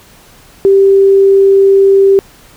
sine tone, 391.5 Hz, G4, 2 cents flat, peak -3 dBFS, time 0.65-2.19 s, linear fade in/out 0 ms, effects pink hiss -41 dBFS RMS until 2.56 s

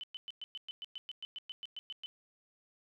sine tone bursts, 3025 Hz, F#7, 38 cents sharp, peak -40 dBFS, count 16, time 0.01-2.06 s, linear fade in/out 0 ms, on 25 ms, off 110 ms, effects none

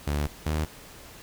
sawtooth tone pair in turn, 73.1 / 77.2 Hz, D2 / D#2, -7 / -13 cents, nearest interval minor second, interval 94 cents, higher second, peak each -21 dBFS, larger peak neither, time 0.07-0.27 / 0.46-0.65 s, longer first, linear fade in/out 5 ms, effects pink hiss -47 dBFS RMS until 1.22 s

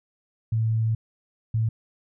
sine tone pair in turn, 111.8 / 111.8 Hz, A2 / A2, +28 / +28 cents, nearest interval unison, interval 0 cents, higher neither, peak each -20 dBFS, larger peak neither, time 0.52-0.95 / 1.54-1.69 s, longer first, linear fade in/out 5 ms, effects none

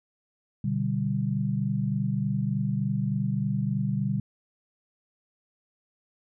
sine chord, G major, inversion first, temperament equal, 123.47 / 146.83 / 196 Hz, B2 / D3 / G3, 0 / 0 / 0 cents, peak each -29 / -29 / -28 dBFS, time 0.64-4.2 s, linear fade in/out 5 ms, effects none

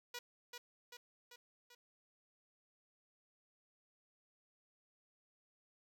5% pulse tone with echo, 484.6 Hz, B4, 33 cents flat, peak -32 dBFS, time 0.14-0.19 s, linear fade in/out 5 ms, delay 390 ms, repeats 4, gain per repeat -4 dB, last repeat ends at 1.75 s, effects none

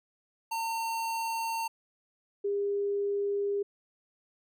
square / sine tone pair in turn, 909 / 403.5 Hz, A#5 / G#4, -44 / -50 cents, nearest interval octave + major second, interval 1406 cents, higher first, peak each -31 / -27 dBFS, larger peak second, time 0.51-1.68 / 2.44-3.63 s, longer second, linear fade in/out 10 ms, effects none

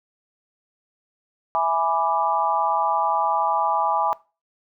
sine chord, E dominant seventh, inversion none, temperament equal, 659.3 / 830.6 / 987.8 / 1174.7 Hz, E5 / G#5 / B5 / D6, 0 / 0 / 0 / 0 cents, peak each -26 / -22 / -24 / -25 dBFS, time 1.55-4.13 s, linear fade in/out 0 ms, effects noise-tail reverb RT60 0.3 s tail -20 dB re dry

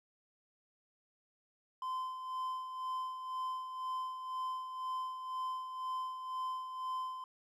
triangle tone with tremolo, 1030 Hz, C6, 28 cents flat, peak -33 dBFS, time 1.82-7.24 s, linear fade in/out 2 ms, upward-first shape sine, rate 2 Hz, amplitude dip 55%, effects none

